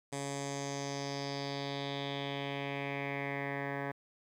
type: tone with low-pass filter sweep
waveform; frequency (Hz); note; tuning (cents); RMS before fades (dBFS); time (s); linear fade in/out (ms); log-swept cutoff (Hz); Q
10% pulse; 140; C#3; +18; -38; 0.12-3.92; 10; 8300 to 1600; 3.6
effects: 11-bit